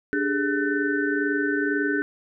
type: tone cluster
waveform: sine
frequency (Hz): 291.8 / 401.8 / 423.8 / 1510 / 1782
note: D4 / G4 / G#4 / F#6 / A6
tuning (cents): -11 / +43 / +35 / +35 / +22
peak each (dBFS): -25 / -28 / -33 / -26 / -33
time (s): 0.13-2.02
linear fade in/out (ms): 0
effects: none